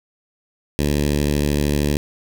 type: tone with notch filter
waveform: 10% pulse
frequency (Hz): 73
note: D2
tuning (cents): -10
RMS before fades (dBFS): -19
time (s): 0.79-1.97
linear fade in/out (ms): 0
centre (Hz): 1200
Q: 0.83
effects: none